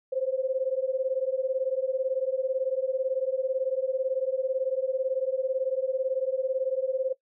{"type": "beating tone pair", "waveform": "sine", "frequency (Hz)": [516, 534], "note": ["C5", "C5"], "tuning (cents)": [-24, 35], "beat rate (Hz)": 18, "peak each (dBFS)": -28, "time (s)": [0.12, 7.13], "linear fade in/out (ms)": 10, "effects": ["noise-tail reverb RT60 0.1 s tail -19 dB re dry"]}